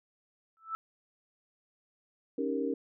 sine tone with exponential growth, 1318.5 Hz, E6, in tune, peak -29 dBFS, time 0.57-0.75 s, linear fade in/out 0 ms, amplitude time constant 38 ms
sine chord, Eb dominant seventh, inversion third, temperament equal, 277.2 / 311.1 / 392 / 466.2 Hz, Db4 / Eb4 / G4 / Bb4, 0 / 0 / 0 / 0 cents, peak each -33 / -37 / -37 / -34 dBFS, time 2.38-2.74 s, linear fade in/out 5 ms
effects none

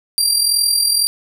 25% pulse tone with amplitude modulation, 4733 Hz, D8, 13 cents sharp, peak -6 dBFS, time 0.18-1.07 s, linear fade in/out 0 ms, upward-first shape sine, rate 41.9 Hz, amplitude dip 55%, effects none

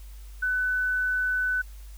sine tone, 1500 Hz, F#6, 23 cents sharp, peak -23 dBFS, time 0.42-1.62 s, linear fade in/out 10 ms, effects added 50 Hz sine -40 dBFS peak until 1.97 s + white hiss -56 dBFS RMS until 1.97 s

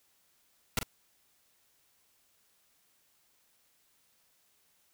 pink noise with echo, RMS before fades -28 dBFS, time 0.77-0.79 s, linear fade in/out 2 ms, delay 41 ms, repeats 1, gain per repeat -8 dB, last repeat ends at 0.831 s, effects white hiss -70 dBFS RMS until 4.93 s

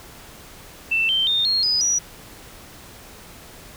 sine tone with pitch steps, 2670 / 3121 / 3647 / 4263 / 4982 / 5823 Hz, E7 / G7 / A#7 / C8 / D#8 / F#8, +22 / -8 / -39 / +32 / +1 / -29 cents, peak -17 dBFS, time 0.91-1.99 s, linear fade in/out 10 ms, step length 180 ms, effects pink hiss -43 dBFS RMS until 3.76 s

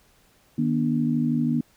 sine tone cluster, 155.2 / 240.4 / 293.1 Hz, D#3 / B3 / D4, -4 / -46 / -3 cents, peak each -26 / -22 / -28 dBFS, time 0.58-1.61 s, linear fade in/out 5 ms, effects pink hiss -60 dBFS RMS until 1.76 s

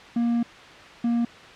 triangle tone bursts at uneven times, 235.5 Hz, A#3, 18 cents sharp, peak -18 dBFS, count 2, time 0.16-0.43 / 1.04-1.25 s, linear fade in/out 5 ms, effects white hiss -44 dBFS RMS until 1.55 s + low-pass 3000 Hz 12 dB/octave

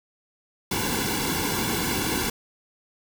pink noise with comb filter, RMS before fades -26 dBFS, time 0.71-2.3 s, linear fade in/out 5 ms, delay 1.6 ms, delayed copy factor -1, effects none

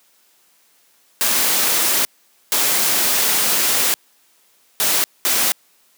white noise bursts at uneven times, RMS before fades -17 dBFS, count 4, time 1.21-2.05 / 2.52-3.94 / 4.8-5.04 / 5.25-5.52 s, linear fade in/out 0 ms, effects white hiss -57 dBFS RMS until 5.97 s + high-pass 200 Hz 12 dB/octave

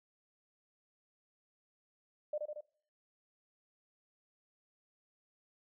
sine tone with echo, 600 Hz, D5, 37 cents sharp, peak -33 dBFS, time 2.33-2.38 s, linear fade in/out 5 ms, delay 76 ms, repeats 3, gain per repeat -3 dB, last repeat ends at 2.608 s, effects noise-tail reverb RT60 0.5 s tail -21 dB re dry

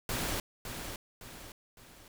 pink noise with echo, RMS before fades -34 dBFS, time 0.09-0.4 s, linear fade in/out 2 ms, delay 560 ms, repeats 3, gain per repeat -7 dB, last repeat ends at 2.08 s, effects none

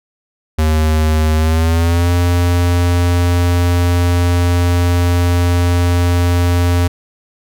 square tone with pitch glide, 78.1 to 87.66 Hz, D#2 to F2, +7 to +7 cents, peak -11 dBFS, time 0.58-6.88 s, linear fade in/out 10 ms, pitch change +200 cents, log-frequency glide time 1.36-2.11 s, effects none

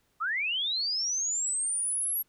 sine linear sweep, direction up, 1188 to 11680 Hz, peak -27 dBFS, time 0.2-2.23 s, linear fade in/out 20 ms, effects pink hiss -71 dBFS RMS until 2.28 s

